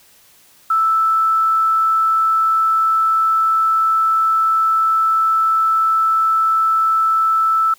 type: tone with quantisation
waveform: sine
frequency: 1318.5 Hz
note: E6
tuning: in tune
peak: -12 dBFS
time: 0.7-7.74 s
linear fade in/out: 5 ms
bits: 7
effects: white hiss -50 dBFS RMS until 7.78 s